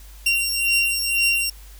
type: beating tone pair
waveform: sawtooth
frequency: 2758 / 2760 Hz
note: F7 / F7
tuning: -22 / -21 cents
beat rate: 2 Hz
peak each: -18 dBFS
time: 0.26-1.5 s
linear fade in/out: 5 ms
effects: added 50 Hz sine -40 dBFS peak until 1.79 s + white hiss -49 dBFS RMS until 1.79 s